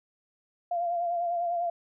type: tone with vibrato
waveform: sine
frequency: 692 Hz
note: F5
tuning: 16 cents flat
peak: -26 dBFS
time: 0.71-1.7 s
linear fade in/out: 5 ms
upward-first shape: sine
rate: 10 Hz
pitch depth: 37 cents each way
effects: none